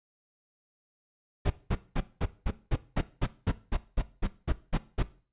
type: noise bursts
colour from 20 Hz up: brown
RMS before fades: -25 dBFS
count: 15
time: 1.45-5.03 s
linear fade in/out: 10 ms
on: 52 ms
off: 200 ms
effects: noise-tail reverb RT60 0.4 s tail -17 dB re dry + resampled to 8000 Hz